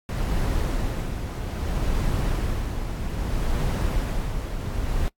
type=noise with tremolo; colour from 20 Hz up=brown; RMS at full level=-23 dBFS; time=0.09-5.08 s; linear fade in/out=0 ms; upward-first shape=sine; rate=0.62 Hz; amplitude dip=50%; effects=noise-tail reverb RT60 0.1 s tail -22 dB re dry + AAC 64 kbps